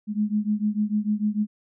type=beating tone pair; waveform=sine; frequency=207.7 / 214.4 Hz; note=G#3 / A3; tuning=0 / -45 cents; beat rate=6.7 Hz; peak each=-24 / -25 dBFS; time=0.07-1.47 s; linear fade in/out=50 ms; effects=none